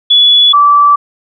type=tone pair in turn; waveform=sine; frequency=3415 / 1160.2 Hz; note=G#7 / D6; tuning=+48 / -21 cents; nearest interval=octave + perfect fifth; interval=1869 cents; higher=first; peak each=-3 dBFS; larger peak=neither; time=0.1-0.53 / 0.53-0.96 s; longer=neither; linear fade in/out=10 ms; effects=none